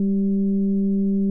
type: tone with frequency modulation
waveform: sine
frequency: 197.7 Hz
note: G3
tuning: 15 cents sharp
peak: -17 dBFS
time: 0-1.3 s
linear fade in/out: 2 ms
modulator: 191 Hz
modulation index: 0.46
effects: none